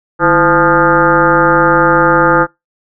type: tone with frequency modulation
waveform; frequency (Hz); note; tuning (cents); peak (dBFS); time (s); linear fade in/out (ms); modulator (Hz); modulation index
sine; 869; A5; -22; -6; 0.19-2.47; 50; 179; 3.6
effects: noise-tail reverb RT60 0.2 s tail -24 dB re dry